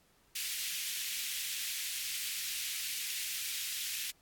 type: high-pass noise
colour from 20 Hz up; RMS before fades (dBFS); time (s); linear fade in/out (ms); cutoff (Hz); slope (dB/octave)
pink; -38; 0.35-4.11; 10; 2300; 24
effects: pink hiss -68 dBFS RMS until 4.21 s + AAC 64 kbps